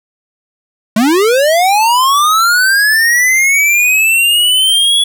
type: linear sweep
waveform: square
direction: up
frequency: 203.3 to 3400 Hz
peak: -8 dBFS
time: 0.96-5.04 s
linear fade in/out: 5 ms
effects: none